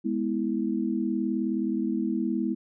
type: chord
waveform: sine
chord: E major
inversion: first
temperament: equal with one note detuned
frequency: 207.7 / 246.9 / 326 Hz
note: G#3 / B3 / E4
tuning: 0 / 0 / -19 cents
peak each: -29 dBFS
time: 0.04-2.55 s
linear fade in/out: 20 ms
effects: none